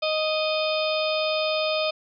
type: harmonic tone with a mistuned harmonic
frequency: 622.3 Hz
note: D#5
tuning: in tune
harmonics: 1 / 2 / 4 / 5 / 6 / 7 / 8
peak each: -24 / -32 / -30 / -36 / -32 / -37 / -34 dBFS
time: 0.02-1.91 s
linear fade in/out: 10 ms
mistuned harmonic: 6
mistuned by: -58 cents
effects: none